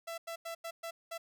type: tone bursts at uneven times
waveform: sawtooth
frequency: 667 Hz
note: E5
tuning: 20 cents sharp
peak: -35 dBFS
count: 6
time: 0.07-0.18 / 0.27-0.36 / 0.45-0.55 / 0.64-0.71 / 0.83-0.91 / 1.11-1.18 s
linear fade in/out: 10 ms
effects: none